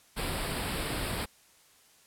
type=band-stop noise; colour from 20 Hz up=pink; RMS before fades=-33 dBFS; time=0.16-1.26 s; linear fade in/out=20 ms; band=5100 to 7800 Hz; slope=96 dB/octave; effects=white hiss -61 dBFS RMS until 2.06 s + low-pass 12000 Hz 12 dB/octave